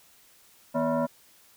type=tone with frequency modulation; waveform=sine; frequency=162.2 Hz; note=E3; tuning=28 cents flat; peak=-23 dBFS; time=0.74-1.07 s; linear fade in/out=20 ms; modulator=406 Hz; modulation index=2; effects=white hiss -58 dBFS RMS until 1.56 s